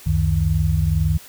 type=tone cluster; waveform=sine; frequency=69.7 / 91.6 / 155.8 Hz; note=C#2 / F#2 / D#3; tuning=+10 / -17 / +3 cents; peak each=-20 dBFS; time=0.06-1.18 s; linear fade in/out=10 ms; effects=white hiss -43 dBFS RMS until 1.28 s